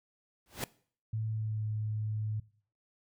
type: noise with exponential growth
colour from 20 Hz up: pink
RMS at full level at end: -32 dBFS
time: 0.46-0.64 s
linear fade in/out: 1 ms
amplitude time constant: 37 ms
type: tone with pitch glide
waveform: sine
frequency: 110 to 107.61 Hz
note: A2 to A2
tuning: 0 to -38 cents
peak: -31 dBFS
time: 1.13-2.4 s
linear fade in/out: 5 ms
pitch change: -38 cents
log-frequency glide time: 1.3-1.64 s
effects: noise-tail reverb RT60 0.5 s tail -21 dB re dry